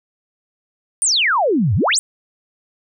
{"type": "exponential two-way sweep", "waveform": "sine", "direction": "down then up", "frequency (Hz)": [9700, 86.5, 9700], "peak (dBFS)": -13, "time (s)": [1.02, 1.99], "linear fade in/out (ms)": 0, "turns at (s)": 1.75, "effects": []}